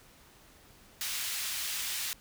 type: high-pass noise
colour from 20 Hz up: pink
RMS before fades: -35 dBFS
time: 1.01-2.13 s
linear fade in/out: 0 ms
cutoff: 2400 Hz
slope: 12 dB/octave
effects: pink hiss -58 dBFS RMS until 2.2 s